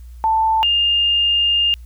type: tone pair in turn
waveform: sine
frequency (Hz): 885 / 2816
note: A5 / F7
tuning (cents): +10 / +14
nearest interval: octave + minor sixth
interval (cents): 2004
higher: second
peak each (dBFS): -13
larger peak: neither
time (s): 0.24-0.63 / 0.63-1.74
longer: second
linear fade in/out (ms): 0
effects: added 60 Hz sine -34 dBFS peak until 1.85 s + white hiss -58 dBFS RMS until 1.85 s